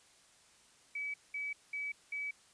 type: tone bursts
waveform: sine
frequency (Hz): 2287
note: D7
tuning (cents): -47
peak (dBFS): -36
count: 4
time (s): 0.95-2.31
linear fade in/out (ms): 5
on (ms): 190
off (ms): 200
effects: white hiss -64 dBFS RMS until 2.53 s + resampled to 22050 Hz